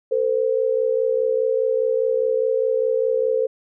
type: tone pair together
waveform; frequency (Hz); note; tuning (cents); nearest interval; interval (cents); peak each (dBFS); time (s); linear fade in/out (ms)
sine; 449.5 / 514.4; A4 / C5; +37 / -30; major second; 233; -20; 0.11-3.47; 10
effects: none